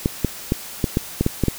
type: clicks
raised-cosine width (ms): 3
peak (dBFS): -4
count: 9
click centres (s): 0.059 / 0.247 / 0.521 / 0.842 / 0.971 / 1.21 / 1.264 / 1.437 / 1.483
effects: white hiss -35 dBFS RMS until 1.58 s